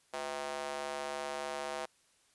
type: tone with high-pass filter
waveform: square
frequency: 71.7 Hz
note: D2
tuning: 41 cents flat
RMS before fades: -39 dBFS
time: 0.13-1.86 s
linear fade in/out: 10 ms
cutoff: 630 Hz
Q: 1.8
effects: white hiss -69 dBFS RMS until 2.34 s + resampled to 24000 Hz